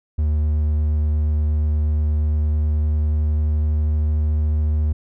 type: tone with pitch glide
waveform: triangle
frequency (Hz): 75.7 to 76.18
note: D#2 to D#2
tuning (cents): -47 to -36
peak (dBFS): -14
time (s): 0.18-4.93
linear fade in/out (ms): 10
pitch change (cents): +11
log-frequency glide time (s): 2.05-4.31
effects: none